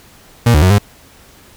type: tone with pitch steps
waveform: 35% pulse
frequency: 118.1 / 75.2 / 92.3 / 102 Hz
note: A#2 / D2 / F#2 / G#2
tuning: +23 / +42 / -4 / -31 cents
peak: -5 dBFS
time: 0.46-0.784 s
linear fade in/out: 5 ms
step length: 81 ms
effects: pink hiss -44 dBFS RMS until 1.56 s